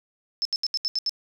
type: tone bursts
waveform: sine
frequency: 5260 Hz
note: E8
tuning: 5 cents flat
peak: -22 dBFS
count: 7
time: 0.42-1.094 s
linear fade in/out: 0 ms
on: 32 ms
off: 75 ms
effects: none